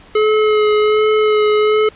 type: tone with vibrato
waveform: square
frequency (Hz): 426.7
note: G#4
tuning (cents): +47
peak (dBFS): -11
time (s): 0.15-1.89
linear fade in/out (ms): 5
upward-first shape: sine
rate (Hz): 1.3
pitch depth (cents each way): 15
effects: pink hiss -43 dBFS RMS until 1.95 s + resampled to 8000 Hz